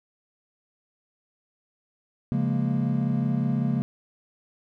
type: chord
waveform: triangle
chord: Bb minor seventh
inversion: first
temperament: equal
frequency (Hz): 138.59 / 174.61 / 207.7 / 233.1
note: Db3 / F3 / Ab3 / Bb3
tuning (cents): 0 / 0 / 0 / 0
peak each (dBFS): -24 / -29 / -27 / -25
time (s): 2.32-3.82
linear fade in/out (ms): 0
effects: none